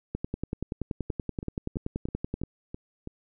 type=two click trains; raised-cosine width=3 ms; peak=-17 / -23 dBFS; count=25 / 7; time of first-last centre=0.15-2.436 / 1.1-3.074 s; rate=10.5 / 3.04 Hz; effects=none